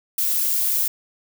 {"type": "noise", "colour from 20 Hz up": "violet", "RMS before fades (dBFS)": -21, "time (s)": [0.18, 0.88], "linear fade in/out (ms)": 5, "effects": []}